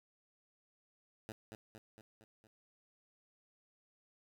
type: tone with echo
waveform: 10% pulse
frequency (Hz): 110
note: A2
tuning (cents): 0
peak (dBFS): -36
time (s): 1.29-1.32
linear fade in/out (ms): 0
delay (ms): 230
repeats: 5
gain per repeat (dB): -4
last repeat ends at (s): 2.47
effects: none